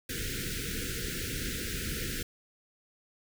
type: band-stop noise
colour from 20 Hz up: pink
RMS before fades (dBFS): -35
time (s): 0.09-2.23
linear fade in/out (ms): 5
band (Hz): 500 to 1400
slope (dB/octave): 96
effects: none